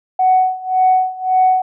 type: tone with tremolo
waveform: sine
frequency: 745 Hz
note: F#5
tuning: 12 cents sharp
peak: -7 dBFS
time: 0.19-1.62 s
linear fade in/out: 5 ms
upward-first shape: sine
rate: 1.8 Hz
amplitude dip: 90%
effects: tanh soft clip ceiling -4 dBFS